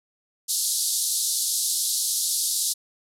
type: band-pass noise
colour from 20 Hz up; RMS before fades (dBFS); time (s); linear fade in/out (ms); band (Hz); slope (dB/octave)
white; -25; 0.48-2.74; 20; 3800 to 12000; 48
effects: none